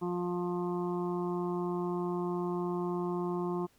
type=harmonic tone; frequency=176.8 Hz; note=F3; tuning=22 cents sharp; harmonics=1 / 2 / 4 / 5 / 6 / 7; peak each=-35 / -33 / -44 / -44 / -42 / -52 dBFS; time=0.01-3.67 s; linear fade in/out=20 ms; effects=pink hiss -67 dBFS RMS until 3.78 s